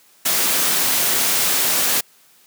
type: noise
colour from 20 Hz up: white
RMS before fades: -18 dBFS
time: 0.25-2.01 s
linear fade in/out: 10 ms
effects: white hiss -53 dBFS RMS until 2.46 s + high-pass 150 Hz 12 dB/octave